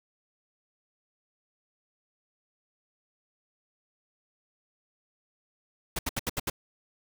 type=noise bursts; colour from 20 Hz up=pink; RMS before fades=-30 dBFS; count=6; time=5.96-6.5 s; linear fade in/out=5 ms; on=30 ms; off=72 ms; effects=none